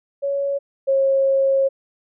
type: tone pair in turn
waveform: sine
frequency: 559 / 541.8 Hz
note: C#5 / C#5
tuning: +14 / -40 cents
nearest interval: minor second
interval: 54 cents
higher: first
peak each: -19 / -14 dBFS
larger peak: second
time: 0.22-0.59 / 0.87-1.69 s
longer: second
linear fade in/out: 20 ms
effects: none